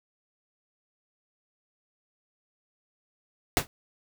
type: noise with exponential decay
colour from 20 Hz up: pink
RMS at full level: -18 dBFS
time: 3.57-3.67 s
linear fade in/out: 0 ms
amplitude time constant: 21 ms
effects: none